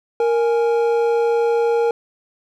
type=tone pair together; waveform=triangle; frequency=466.2 / 830.6 Hz; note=A#4 / G#5; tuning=0 / 0 cents; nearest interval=minor seventh; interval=1000 cents; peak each=-13 / -22 dBFS; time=0.2-1.91 s; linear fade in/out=2 ms; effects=none